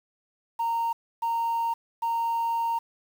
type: tone bursts at uneven times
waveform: sine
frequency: 924 Hz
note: A#5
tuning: 16 cents flat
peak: -22 dBFS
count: 3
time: 0.59-0.93 / 1.22-1.74 / 2.02-2.79 s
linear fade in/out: 10 ms
effects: tanh soft clip ceiling -22 dBFS + 8-bit